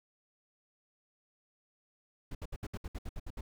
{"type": "noise bursts", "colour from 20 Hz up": "brown", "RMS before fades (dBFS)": -39, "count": 11, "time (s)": [2.31, 3.41], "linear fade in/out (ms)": 5, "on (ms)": 40, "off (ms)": 66, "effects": []}